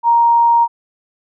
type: tone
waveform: sine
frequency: 936 Hz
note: A#5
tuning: 7 cents sharp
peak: -8 dBFS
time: 0.03-0.68 s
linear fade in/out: 50 ms
effects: none